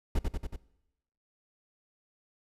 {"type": "noise with echo", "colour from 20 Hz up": "brown", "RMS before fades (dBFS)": -25, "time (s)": [0.15, 0.19], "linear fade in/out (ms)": 5, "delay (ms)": 93, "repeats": 4, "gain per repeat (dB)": -3, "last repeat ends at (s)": 0.562, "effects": ["noise-tail reverb RT60 0.9 s tail -20 dB re dry", "resampled to 32000 Hz"]}